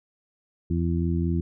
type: harmonic tone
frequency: 84.5 Hz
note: E2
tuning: 43 cents sharp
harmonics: 1 / 2 / 3 / 4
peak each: -25 / -26 / -31 / -31 dBFS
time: 0.7-1.41 s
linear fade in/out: 5 ms
effects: none